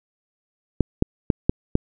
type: clicks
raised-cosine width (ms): 3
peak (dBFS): -3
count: 5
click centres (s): 0.807 / 1.024 / 1.302 / 1.495 / 1.754
effects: none